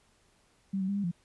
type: tone with pitch steps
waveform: sine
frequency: 194.3 / 189.1 / 199.8 / 201.6 / 172.7 Hz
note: G3 / F#3 / G3 / G3 / F3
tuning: -15 / +38 / +33 / +49 / -19 cents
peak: -28 dBFS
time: 0.73-1.115 s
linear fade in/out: 10 ms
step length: 77 ms
effects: pink hiss -67 dBFS RMS until 1.24 s + resampled to 24000 Hz